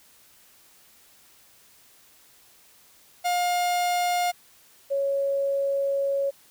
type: tone pair in turn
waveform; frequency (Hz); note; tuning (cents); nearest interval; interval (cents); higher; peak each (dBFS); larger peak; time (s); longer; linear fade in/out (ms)
45% pulse / sine; 710 / 554.3; F5 / C#5; +28 / 0; major third; 428; first; -22; neither; 3.24-4.32 / 4.9-6.31; second; 20
effects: white hiss -56 dBFS RMS until 6.5 s